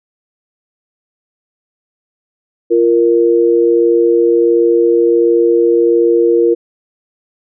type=tone pair together; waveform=sine; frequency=345.5 / 466.9 Hz; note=F4 / A#4; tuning=-19 / +3 cents; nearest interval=perfect fourth; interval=522 cents; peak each=-10 dBFS; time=2.7-6.55 s; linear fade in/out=20 ms; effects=none